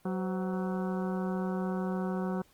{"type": "harmonic tone with a mistuned harmonic", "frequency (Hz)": 186.7, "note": "F#3", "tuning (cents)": 16, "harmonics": [1, 2, 3, 4, 5, 6, 7, 8], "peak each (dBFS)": [-31, -37, -41, -43, -45, -47, -48, -49], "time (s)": [0.05, 2.42], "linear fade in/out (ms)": 5, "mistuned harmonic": 3, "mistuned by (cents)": -120, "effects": ["pink hiss -64 dBFS RMS until 2.53 s", "Opus 32 kbps"]}